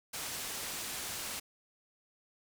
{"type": "low-pass noise", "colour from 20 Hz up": "white", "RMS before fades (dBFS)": -40, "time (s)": [0.13, 1.4], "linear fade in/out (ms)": 10, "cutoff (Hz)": 11000, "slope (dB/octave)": 12, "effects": []}